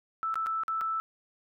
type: tone with dropouts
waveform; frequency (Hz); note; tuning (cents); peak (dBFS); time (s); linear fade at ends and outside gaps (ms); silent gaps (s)
sine; 1318.5; E6; 0; -28; 0.23-1; 0; 0.342-0.356 / 0.462-0.468 / 0.635-0.681 / 0.81-0.814
effects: none